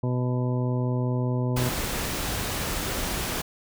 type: harmonic tone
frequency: 124.9 Hz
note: B2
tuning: 20 cents sharp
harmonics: 1 / 2 / 3 / 4 / 5 / 7 / 8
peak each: -24 / -30 / -34 / -36 / -38 / -41 / -42 dBFS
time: 0.03-1.69 s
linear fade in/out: 5 ms
type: noise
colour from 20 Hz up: pink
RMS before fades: -29 dBFS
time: 1.56-3.42 s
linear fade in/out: 10 ms
effects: none